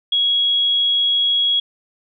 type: tone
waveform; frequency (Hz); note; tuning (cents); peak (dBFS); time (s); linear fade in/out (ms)
sine; 3322; G#7; 0; -14; 0.12-1.6; 5
effects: none